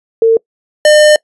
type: tone pair in turn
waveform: sine / square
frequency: 452.6 / 604.1 Hz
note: A4 / D5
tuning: +49 / +49 cents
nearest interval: perfect fourth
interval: 500 cents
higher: second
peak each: -4 dBFS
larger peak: neither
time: 0.22-0.37 / 0.85-1.16 s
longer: second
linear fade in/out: 2 ms
effects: noise-tail reverb RT60 0.1 s tail -25 dB re dry + resampled to 24000 Hz